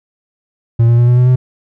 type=tone with pitch steps; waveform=triangle; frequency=116.1 / 118.2 / 120.33 / 122.51 / 124.72 / 126.97 Hz; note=A#2 / A#2 / B2 / B2 / B2 / B2; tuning=-7 / +24 / -45 / -14 / +17 / +48 cents; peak=-4 dBFS; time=0.79-1.36 s; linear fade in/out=10 ms; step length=95 ms; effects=none